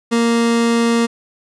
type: tone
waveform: 30% pulse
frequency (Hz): 232.8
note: A#3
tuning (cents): -2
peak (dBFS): -10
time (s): 0.11-1.07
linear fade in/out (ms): 20
effects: resampled to 22050 Hz